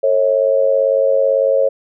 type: tone with amplitude modulation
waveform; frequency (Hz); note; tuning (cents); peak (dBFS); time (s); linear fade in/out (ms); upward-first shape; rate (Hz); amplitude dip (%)
sine; 545; C#5; -29; -7; 0.03-1.69; 10; sine; 98; 85
effects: none